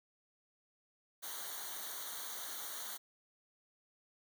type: noise with comb filter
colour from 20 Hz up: white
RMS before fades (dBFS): -44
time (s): 1.22-2.98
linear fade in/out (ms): 20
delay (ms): 0.39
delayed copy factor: -0.9
effects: none